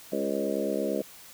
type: harmonic tone with a mistuned harmonic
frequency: 68.9 Hz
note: C#2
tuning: 10 cents flat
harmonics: 3 / 4 / 5 / 6 / 7 / 8 / 9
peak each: -34 / -34 / -34 / -34 / -34 / -34 / -34 dBFS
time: 0.12-1.02 s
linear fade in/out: 5 ms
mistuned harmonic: 7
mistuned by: +17 cents
effects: white hiss -49 dBFS RMS until 1.33 s